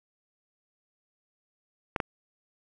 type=clicks; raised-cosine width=0.5 ms; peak=-12 dBFS; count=2; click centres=1.962 / 2.002 s; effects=none